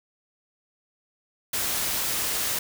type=noise; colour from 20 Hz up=white; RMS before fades=-27 dBFS; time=1.53-2.59 s; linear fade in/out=5 ms; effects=none